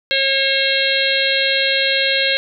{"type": "harmonic tone with a mistuned harmonic", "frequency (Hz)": 542, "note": "C#5", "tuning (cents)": -39, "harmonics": [1, 3, 4, 5, 6, 7, 8], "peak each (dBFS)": [-22, -22, -22, -22, -22, -22, -22], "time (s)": [0.11, 2.37], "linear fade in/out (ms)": 0, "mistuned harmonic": 8, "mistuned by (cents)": -64, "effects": []}